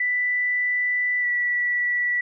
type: tone with pitch glide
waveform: sine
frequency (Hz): 1980 to 1952.7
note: B6 to B6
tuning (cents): +4 to -20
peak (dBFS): -20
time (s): 0-2.21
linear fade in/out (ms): 5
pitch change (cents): -24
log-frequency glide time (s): 1.2-1.26
effects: none